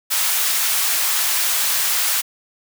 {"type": "high-pass noise", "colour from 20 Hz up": "white", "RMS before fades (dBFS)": -19, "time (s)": [0.1, 2.22], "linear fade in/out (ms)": 20, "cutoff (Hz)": 870, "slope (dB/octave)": 12, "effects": []}